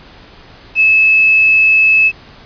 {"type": "tone with quantisation", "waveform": "sine", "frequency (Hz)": 2600, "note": "E7", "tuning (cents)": -24, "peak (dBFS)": -6, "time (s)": [0.75, 2.12], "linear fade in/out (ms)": 50, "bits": 5, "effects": ["pink hiss -39 dBFS RMS until 2.45 s", "resampled to 11025 Hz"]}